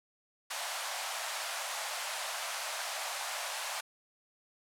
pink high-pass noise, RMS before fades -37 dBFS, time 0.5-3.81 s, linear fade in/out 10 ms, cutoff 610 Hz, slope 48 dB/octave, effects low-pass 11000 Hz 12 dB/octave

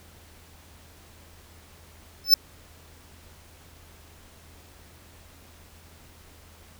square tone with exponential growth, 5274 Hz, E8, in tune, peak -8 dBFS, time 2.24-2.34 s, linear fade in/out 2 ms, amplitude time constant 21 ms, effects added 81 Hz sine -53 dBFS peak until 6.79 s + pink hiss -53 dBFS RMS until 6.79 s

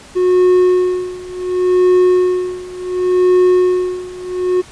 triangle tone with tremolo, 364.1 Hz, F#4, 28 cents flat, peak -5 dBFS, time 0.15-4.62 s, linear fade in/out 20 ms, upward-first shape sine, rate 0.69 Hz, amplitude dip 90%, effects pink hiss -39 dBFS RMS until 4.71 s + resampled to 22050 Hz

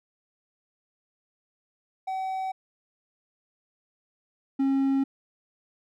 triangle tone pair in turn, 760 / 271.3 Hz, F#5 / C#4, +46 / -37 cents, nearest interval octave + tritone, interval 1783 cents, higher first, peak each -26 / -19 dBFS, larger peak second, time 2.07-2.52 / 4.59-5.04 s, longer neither, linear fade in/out 10 ms, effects none

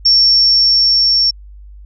sine tone with level ramp, 5460 Hz, F8, 40 cents flat, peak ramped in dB -6 to -9 dBFS, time 0.05-1.31 s, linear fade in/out 10 ms, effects added 50 Hz sine -33 dBFS peak until 1.85 s

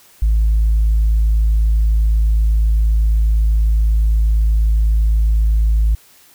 sine tone, 54 Hz, A1, 32 cents flat, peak -9 dBFS, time 0.22-5.95 s, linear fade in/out 5 ms, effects tanh soft clip ceiling -8 dBFS + white hiss -48 dBFS RMS until 6.34 s

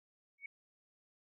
sine tone with exponential growth, 2229 Hz, C#7, 9 cents sharp, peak -39 dBFS, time 0.38-0.46 s, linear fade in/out 5 ms, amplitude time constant 17 ms, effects none

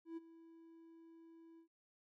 triangle tone with ADSR envelope, 329.6 Hz, E4, in tune, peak -40 dBFS, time 0.05-1.68 s, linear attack 120 ms, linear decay 22 ms, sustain -16 dB, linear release 94 ms, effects none

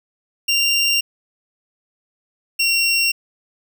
25% pulse tone pair in turn, 2778 / 2741 Hz, F7 / F7, -10 / -33 cents, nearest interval unison, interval 23 cents, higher first, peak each -11 dBFS, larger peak neither, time 0.48-1.01 / 2.59-3.12 s, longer neither, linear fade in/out 10 ms, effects none

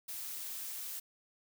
blue noise, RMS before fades -42 dBFS, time 0.08-1 s, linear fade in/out 10 ms, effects none

